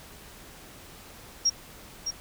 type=tone with echo; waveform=sine; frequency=5600 Hz; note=F8; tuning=4 cents sharp; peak=-19 dBFS; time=1.45-1.5 s; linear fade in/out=10 ms; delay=610 ms; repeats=1; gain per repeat=-8 dB; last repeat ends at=2.11 s; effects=pink hiss -48 dBFS RMS until 2.2 s